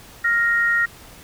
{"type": "tone pair together", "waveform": "sine", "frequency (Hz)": [1400.9, 1870], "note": ["F6", "A#6"], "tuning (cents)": [5, 5], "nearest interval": "perfect fourth", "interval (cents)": 500, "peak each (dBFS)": [-21, -17], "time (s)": [0.24, 0.86], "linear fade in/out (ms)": 10, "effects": ["pink hiss -44 dBFS RMS until 1.23 s"]}